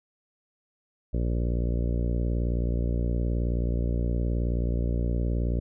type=harmonic tone; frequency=59 Hz; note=A#1; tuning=22 cents sharp; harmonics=1 / 2 / 3 / 4 / 5 / 6 / 7 / 8 / 9 / 10; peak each=-25 / -31 / -35 / -37 / -39 / -41 / -42 / -43 / -44 / -45 dBFS; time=1.13-5.6 s; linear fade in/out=10 ms; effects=none